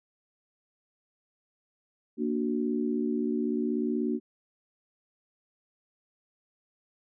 sine chord, Bb augmented, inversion none, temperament equal, 233.1 / 293.7 / 370 Hz, Bb3 / D4 / F#4, 0 / 0 / 0 cents, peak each -29 / -31 / -32 dBFS, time 2.17-4.2 s, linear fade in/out 50 ms, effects none

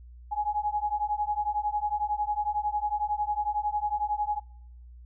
sine beating tone pair, 830.6 / 841.6 Hz, G#5 / G#5, 0 / +23 cents, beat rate 11 Hz, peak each -29 dBFS, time 0.31-4.4 s, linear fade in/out 20 ms, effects noise-tail reverb RT60 0.8 s tail -26 dB re dry + added 60 Hz sine -45 dBFS peak until 5.05 s

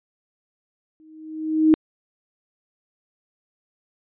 sine tone with exponential growth, 313.7 Hz, D#4, 14 cents sharp, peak -9 dBFS, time 1-1.74 s, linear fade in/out 0 ms, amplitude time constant 160 ms, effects resampled to 8000 Hz

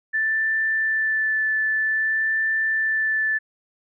sine tone with vibrato, 1760 Hz, A6, in tune, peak -19 dBFS, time 0.13-3.39 s, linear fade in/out 20 ms, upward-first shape sine, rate 0.52 Hz, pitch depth 11 cents each way, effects none

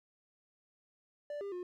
triangle tone with pitch steps, 586 / 400.2 / 358.1 Hz, D5 / G4 / F4, -4 / +36 / +43 cents, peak -36 dBFS, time 1.3-1.63 s, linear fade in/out 2 ms, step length 110 ms, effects none

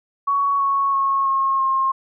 sine tone with pitch steps, 1119 / 1106.1 / 1093.4 / 1080.9 / 1068.5 Hz, C#6 / C#6 / C#6 / C#6 / C6, +16 / -4 / -24 / -44 / +36 cents, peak -16 dBFS, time 0.27-1.92 s, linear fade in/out 10 ms, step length 330 ms, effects none

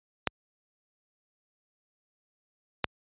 clicks, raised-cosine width 0.3 ms, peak -8 dBFS, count 2, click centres 0.273 / 2.843 s, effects high-pass 60 Hz 12 dB/octave + resampled to 8000 Hz

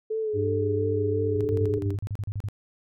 sine tone with vibrato, 432.2 Hz, A4, 31 cents flat, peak -25 dBFS, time 0.1-1.79 s, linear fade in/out 10 ms, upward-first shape sine, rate 2.9 Hz, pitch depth 42 cents each way
harmonic tone, 99.4 Hz, G2, 25 cents sharp, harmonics 1 / 3 / 4, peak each -27 / -32 / -33 dBFS, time 0.33-1.97 s, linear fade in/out 50 ms
sine tone bursts, 102.1 Hz, G#2, 29 cents flat, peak -27 dBFS, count 14, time 1.36-2.486 s, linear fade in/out 0 ms, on 47 ms, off 36 ms
effects none

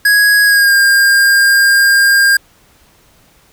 square tone with pitch glide, 1661.2 to 1607.4 Hz, G#6 to G6, 0 to +43 cents, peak -7 dBFS, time 0.05-2.37 s, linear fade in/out 5 ms, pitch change -57 cents, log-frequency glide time 0.44-0.73 s, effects pink hiss -49 dBFS RMS until 3.52 s

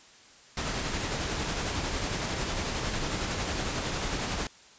pink noise with tremolo, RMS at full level -30 dBFS, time 0.57-4.47 s, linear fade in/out 2 ms, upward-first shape sine, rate 11 Hz, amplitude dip 30%, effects white hiss -54 dBFS RMS until 4.78 s + resampled to 16000 Hz

